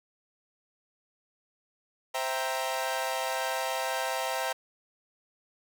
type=chord; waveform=sawtooth; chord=C dominant seventh; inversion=none; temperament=equal; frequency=523.3 / 659.3 / 784 / 932.3 Hz; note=C5 / E5 / G5 / Bb5; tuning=0 / 0 / 0 / 0 cents; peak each=-31 dBFS; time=2.14-4.53 s; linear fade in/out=10 ms; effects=none